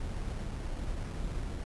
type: noise with sample-and-hold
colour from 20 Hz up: brown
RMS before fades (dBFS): -36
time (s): 0-1.64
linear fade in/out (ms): 5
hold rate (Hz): 3675
effects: resampled to 24000 Hz